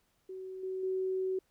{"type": "tone with level steps", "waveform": "sine", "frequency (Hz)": 376.2, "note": "F#4", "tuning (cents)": 29, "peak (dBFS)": [-40, -34, -30], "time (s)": [0.29, 1.39], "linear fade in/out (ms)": 5, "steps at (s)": [0.63, 0.83], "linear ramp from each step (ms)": 5, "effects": ["pink hiss -74 dBFS RMS until 1.5 s"]}